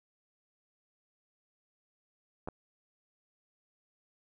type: clicks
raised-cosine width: 1 ms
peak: -25 dBFS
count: 2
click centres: 2.475 / 2.486 s
effects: none